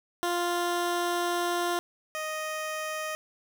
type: tone pair in turn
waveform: 15% pulse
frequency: 349.2 / 622.2 Hz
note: F4 / D#5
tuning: 0 / 0 cents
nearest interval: minor seventh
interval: 1000 cents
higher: second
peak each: -20 / -25 dBFS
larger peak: first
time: 0.23-1.79 / 2.15-3.15 s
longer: first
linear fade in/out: 0 ms
effects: none